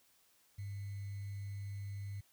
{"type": "tone with sample-and-hold", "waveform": "sine", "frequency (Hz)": 100, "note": "G2", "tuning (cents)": 35, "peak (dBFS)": -40, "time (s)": [0.58, 2.21], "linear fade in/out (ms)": 10, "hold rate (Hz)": 2100, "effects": ["white hiss -70 dBFS RMS until 2.32 s"]}